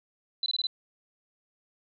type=tone bursts; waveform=sine; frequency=4016 Hz; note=B7; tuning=28 cents sharp; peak=-26 dBFS; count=5; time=0.43-0.669 s; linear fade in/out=2 ms; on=31 ms; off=21 ms; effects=none